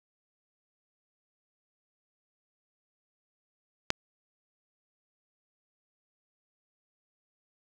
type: click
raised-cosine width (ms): 0.2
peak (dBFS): -7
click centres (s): 3.904
effects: none